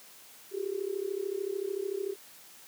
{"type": "tone with amplitude modulation", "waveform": "sine", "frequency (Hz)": 392, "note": "G4", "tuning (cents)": 0, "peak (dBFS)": -27, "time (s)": [0.51, 2.16], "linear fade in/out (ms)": 50, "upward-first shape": "sine", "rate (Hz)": 33.5, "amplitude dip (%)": 90, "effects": ["white hiss -53 dBFS RMS until 2.67 s", "high-pass 150 Hz 12 dB/octave"]}